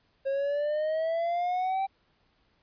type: exponential sweep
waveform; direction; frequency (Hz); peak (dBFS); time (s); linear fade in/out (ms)
triangle; up; 539 to 783; -24; 0.25-1.87; 20
effects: pink hiss -69 dBFS RMS until 2.62 s + resampled to 11025 Hz